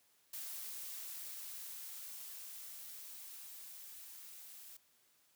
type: noise with level ramp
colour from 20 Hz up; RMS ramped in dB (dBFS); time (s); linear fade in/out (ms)
blue; -45 to -54; 0.33-4.77; 5
effects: white hiss -72 dBFS RMS until 5.35 s + high-pass 80 Hz 12 dB/octave